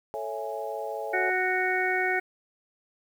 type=chord; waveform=sine; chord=A major seventh; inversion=none; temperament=equal; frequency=440 / 554.4 / 659.3 / 830.6 Hz; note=A4 / C#5 / E5 / G#5; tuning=0 / 0 / 0 / 0 cents; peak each=-36 dBFS; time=0.14-1.3 s; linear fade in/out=0 ms
type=harmonic tone; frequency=370 Hz; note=F#4; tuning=in tune; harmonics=1 / 2 / 4 / 5 / 6; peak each=-30 / -30 / -30 / -30 / -30 dBFS; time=1.13-2.2 s; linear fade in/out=10 ms
effects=9-bit

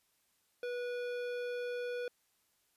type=tone with hard clipping; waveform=sine; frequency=488.3 Hz; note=B4; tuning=20 cents flat; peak=-38 dBFS; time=0.63-2.08 s; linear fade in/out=2 ms; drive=14 dB; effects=white hiss -75 dBFS RMS until 2.76 s + resampled to 32000 Hz

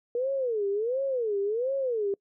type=tone with vibrato; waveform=sine; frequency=466.2 Hz; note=A#4; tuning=in tune; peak=-25 dBFS; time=0.15-2.14 s; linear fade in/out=2 ms; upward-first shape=sine; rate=1.4 Hz; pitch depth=280 cents each way; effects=noise-tail reverb RT60 0.1 s tail -26 dB re dry

